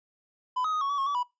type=tone with pitch steps; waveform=triangle; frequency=1005 / 1262 / 1245 / 1109 / 1140 / 1088 / 1146 / 982 Hz; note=B5 / D#6 / D#6 / C#6 / C#6 / C#6 / D6 / B5; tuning=+30 / +24 / +1 / 0 / +48 / -33 / -43 / -10 cents; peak=-24 dBFS; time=0.56-1.232 s; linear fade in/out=10 ms; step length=84 ms; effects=noise-tail reverb RT60 0.2 s tail -21 dB re dry + resampled to 16000 Hz